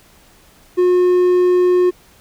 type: tone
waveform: triangle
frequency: 360 Hz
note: F#4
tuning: 47 cents flat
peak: -8 dBFS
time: 0.77-1.91 s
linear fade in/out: 20 ms
effects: pink hiss -49 dBFS RMS until 2.2 s